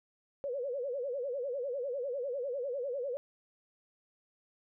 sine tone with vibrato, 523.3 Hz, C5, in tune, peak -33 dBFS, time 0.44-3.17 s, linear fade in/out 0 ms, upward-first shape sine, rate 10 Hz, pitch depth 170 cents each way, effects none

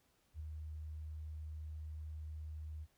sine tone with ADSR envelope, 77.3 Hz, D#2, 11 cents flat, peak -40 dBFS, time 0.34-2.87 s, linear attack 61 ms, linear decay 5 ms, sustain -3 dB, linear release 47 ms, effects pink hiss -75 dBFS RMS until 2.97 s

